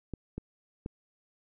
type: clicks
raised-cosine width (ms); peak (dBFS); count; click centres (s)
3; -23; 3; 0.137 / 0.38 / 0.861
effects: none